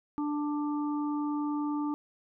harmonic tone, 295 Hz, D4, 8 cents sharp, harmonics 1 / 3 / 4, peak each -29 / -39 / -41 dBFS, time 0.18-1.94 s, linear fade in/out 0 ms, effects none

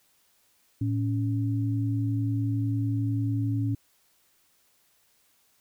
sine tone pair together, 111.12 / 280 Hz, A2 / C#4, +18 / +18 cents, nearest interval octave + major third, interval 1600 cents, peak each -25 / -30 dBFS, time 0.81-3.75 s, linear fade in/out 5 ms, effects white hiss -66 dBFS RMS until 5.6 s

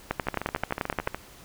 two click trains, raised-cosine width 0.5 ms, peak -15 / -10 dBFS, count 13 / 12, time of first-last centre 0.27-1.146 / 0.11-1.075 s, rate 13.7 / 11.4 Hz, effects pink hiss -50 dBFS RMS until 1.44 s

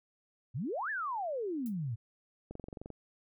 sine exponential two-way sweep, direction up then down, 105.5 to 1809 to 105.5 Hz, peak -33 dBFS, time 0.54-1.96 s, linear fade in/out 20 ms, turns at 0.9 s
violet noise with exponential decay, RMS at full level -47 dBFS, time 1.66-1.76 s, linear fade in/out 0 ms, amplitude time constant 20 ms
click train, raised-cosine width 2 ms, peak -30 dBFS, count 10, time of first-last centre 2.51-2.903 s, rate 22.9 Hz
effects none

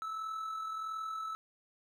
triangle tone with amplitude modulation, 1308 Hz, E6, 14 cents flat, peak -33 dBFS, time 0.02-1.35 s, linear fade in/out 0 ms, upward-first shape sine, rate 41.5 Hz, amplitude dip 40%, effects none

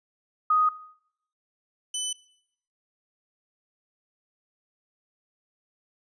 sine / 10% pulse tone pair in turn, 1247 / 3000 Hz, D#6 / F#7, +3 / +23 cents, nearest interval octave + minor third, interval 1520 cents, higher second, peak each -18 dBFS, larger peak neither, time 0.5-0.69 / 1.94-2.13 s, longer neither, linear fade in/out 5 ms, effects noise-tail reverb RT60 0.7 s tail -20 dB re dry + resampled to 22050 Hz

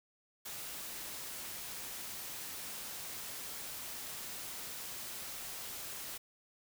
white noise, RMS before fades -44 dBFS, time 0.45-6.18 s, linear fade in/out 10 ms, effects none

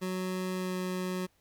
25% pulse tone with pitch glide, 185 to 183.62 Hz, F#3 to F#3, 0 to -13 cents, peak -28 dBFS, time 0.01-1.27 s, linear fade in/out 20 ms, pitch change -13 cents, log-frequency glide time 0.54-0.76 s, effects pink hiss -70 dBFS RMS until 1.4 s

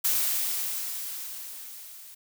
blue noise with level ramp, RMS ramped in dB -24 to -47 dBFS, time 0.04-2.15 s, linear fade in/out 10 ms, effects none

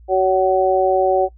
harmonic tone, 187.8 Hz, F#3, 26 cents sharp, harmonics 2 / 3 / 4, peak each -17 / -17 / -17 dBFS, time 0.08-1.29 s, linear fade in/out 50 ms, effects noise-tail reverb RT60 0.1 s tail -21 dB re dry + added 58 Hz sine -41 dBFS peak until 1.37 s

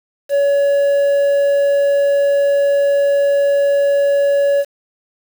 triangle tone with quantisation, 564 Hz, C#5, 30 cents sharp, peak -9 dBFS, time 0.29-4.65 s, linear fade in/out 50 ms, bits 6, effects none

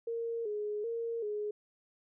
sine tone with vibrato, 440 Hz, A4, in tune, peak -33 dBFS, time 0.07-1.51 s, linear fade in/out 5 ms, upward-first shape square, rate 1.3 Hz, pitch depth 86 cents each way, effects none

